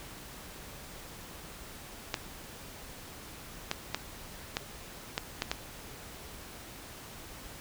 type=clicks; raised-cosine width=0.2 ms; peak=-12 dBFS; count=7; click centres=2.142 / 3.714 / 3.946 / 4.569 / 5.179 / 5.421 / 5.515 s; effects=pink hiss -47 dBFS RMS until 7.6 s